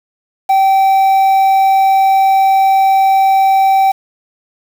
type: tone with quantisation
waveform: triangle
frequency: 774 Hz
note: G5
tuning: 22 cents flat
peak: -5 dBFS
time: 0.49-3.92 s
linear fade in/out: 10 ms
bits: 5
effects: none